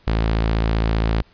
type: tone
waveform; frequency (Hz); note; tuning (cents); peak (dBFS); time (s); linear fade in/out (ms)
sawtooth; 55.2; A1; +6; -13; 0.07-1.22; 5
effects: pink hiss -55 dBFS RMS until 1.33 s + resampled to 11025 Hz